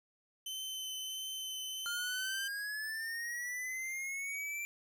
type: tone with vibrato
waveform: sawtooth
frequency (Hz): 3060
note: G7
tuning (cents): -42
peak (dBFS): -36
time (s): 0.46-2.48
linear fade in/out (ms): 5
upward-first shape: triangle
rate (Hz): 1.5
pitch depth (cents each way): 10
type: linear sweep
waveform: square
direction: up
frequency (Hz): 1396.9 to 2357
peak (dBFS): -38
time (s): 1.86-4.65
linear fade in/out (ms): 0
effects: none